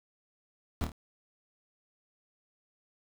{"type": "noise with echo", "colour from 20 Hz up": "brown", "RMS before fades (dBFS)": -30, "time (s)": [0.81, 0.84], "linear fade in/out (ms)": 0, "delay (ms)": 26, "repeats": 3, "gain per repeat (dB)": -6, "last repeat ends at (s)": 0.918, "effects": []}